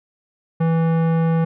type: tone with tanh clipping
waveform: sine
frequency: 164.1 Hz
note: E3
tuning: 8 cents flat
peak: -17 dBFS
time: 0.6-1.45 s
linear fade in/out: 10 ms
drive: 17 dB
effects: none